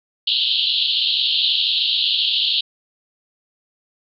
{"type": "band-pass noise", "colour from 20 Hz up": "pink", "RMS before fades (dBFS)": -19, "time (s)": [0.27, 2.61], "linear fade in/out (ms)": 5, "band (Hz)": [2900, 4300], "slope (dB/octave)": 96, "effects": []}